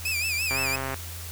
sawtooth tone with vibrato, 2489 Hz, D#7, in tune, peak -22 dBFS, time 0.05-0.76 s, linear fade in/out 5 ms, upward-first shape sine, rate 5.8 Hz, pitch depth 110 cents each way
click train, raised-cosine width 0.5 ms, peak -16 dBFS, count 59, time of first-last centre 0.51-0.943 s, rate 134 Hz
effects added 85 Hz sine -37 dBFS peak until 1.31 s + white hiss -40 dBFS RMS until 1.31 s

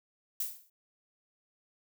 violet noise with exponential decay, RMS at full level -30 dBFS, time 0.4-0.7 s, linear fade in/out 5 ms, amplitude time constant 64 ms, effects none

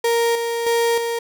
35% pulse tone with tremolo, 466.2 Hz, A#4, in tune, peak -14 dBFS, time 0.04-1.19 s, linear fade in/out 5 ms, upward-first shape square, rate 1.6 Hz, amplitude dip 45%, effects none

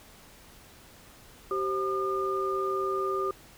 sine tone cluster, 385.3 / 529 / 1211 Hz, G4 / C5 / D#6, -30 / +19 / -47 cents, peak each -29 / -38 / -30 dBFS, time 1.51-3.31 s, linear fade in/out 2 ms, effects pink hiss -53 dBFS RMS until 3.57 s

